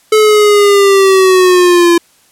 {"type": "linear sweep", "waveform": "square", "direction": "down", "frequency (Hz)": [434, 340], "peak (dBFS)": -5, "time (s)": [0.12, 1.98], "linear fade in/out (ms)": 5, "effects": ["white hiss -49 dBFS RMS until 2.31 s", "low-pass 12000 Hz 12 dB/octave"]}